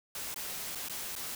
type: noise with dropouts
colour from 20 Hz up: white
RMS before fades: -39 dBFS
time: 0.15-1.35 s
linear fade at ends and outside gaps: 2 ms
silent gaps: 0.343-0.36 / 0.75-0.755 / 0.886-0.896 / 1.154-1.162 s
effects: none